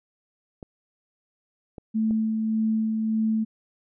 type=clicks; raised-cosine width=2 ms; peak=-25 dBFS; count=3; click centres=0.628 / 1.782 / 2.109 s
type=tone with tremolo; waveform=sine; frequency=220 Hz; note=A3; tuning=in tune; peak=-20 dBFS; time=1.94-3.45 s; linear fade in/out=20 ms; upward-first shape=sine; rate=1.7 Hz; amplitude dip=30%
effects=none